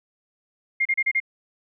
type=tone bursts; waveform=sine; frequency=2122 Hz; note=C7; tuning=24 cents sharp; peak=-18 dBFS; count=5; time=0.8-1.202 s; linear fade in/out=10 ms; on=54 ms; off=33 ms; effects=none